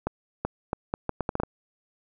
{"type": "accelerating click train", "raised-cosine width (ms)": 1, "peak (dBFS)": -12, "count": 10, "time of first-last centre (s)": [0.07, 1.434], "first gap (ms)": 380, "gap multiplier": 0.74, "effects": []}